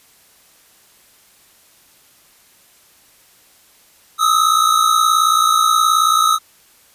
square tone pair together, 1244.5 / 1303.2 Hz, D#6 / E6, 0 / -20 cents, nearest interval minor second, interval 80 cents, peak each -15 dBFS, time 4.18-6.39 s, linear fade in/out 50 ms, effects white hiss -51 dBFS RMS until 6.94 s + resampled to 32000 Hz

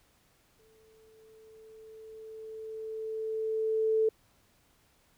sine tone with exponential growth, 440 Hz, A4, in tune, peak -22 dBFS, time 0.59-4.09 s, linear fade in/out 5 ms, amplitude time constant 760 ms, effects pink hiss -67 dBFS RMS until 5.17 s

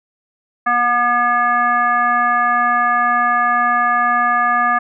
sine tone with frequency modulation, 1209 Hz, D6, 50 cents sharp, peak -12 dBFS, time 0.66-4.79 s, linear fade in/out 10 ms, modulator 484 Hz, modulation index 1.1, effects none

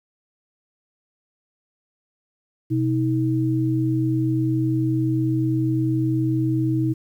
sine tone pair together, 126.1 / 318.2 Hz, B2 / D#4, +36 / +39 cents, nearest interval octave + major third, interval 1603 cents, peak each -21 dBFS, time 2.7-6.94 s, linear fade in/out 20 ms, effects 9-bit

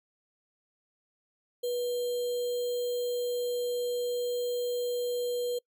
sine tone with sample-and-hold, 487.2 Hz, B4, 24 cents flat, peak -28 dBFS, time 1.63-5.59 s, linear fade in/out 10 ms, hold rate 3675 Hz, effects noise-tail reverb RT60 0.1 s tail -25 dB re dry

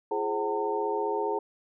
sine tone cluster, 342.4 / 417.5 / 527 / 756 / 906 Hz, F4 / G#4 / C5 / F#5 / A#5, -34 / +9 / +12 / +37 / -50 cents, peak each -36 / -29 / -36 / -37 / -31 dBFS, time 0.11-1.39 s, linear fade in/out 5 ms, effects none

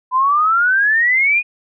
sine exponential sweep, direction up, 1000 to 2489 Hz, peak -11 dBFS, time 0.11-1.43 s, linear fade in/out 50 ms, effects none

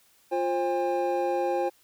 triangle tone cluster, 351.1 / 530 / 809 Hz, F4 / C5 / G#5, +9 / +22 / -46 cents, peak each -27 / -26 / -27 dBFS, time 0.31-1.7 s, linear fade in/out 20 ms, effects white hiss -62 dBFS RMS until 1.83 s

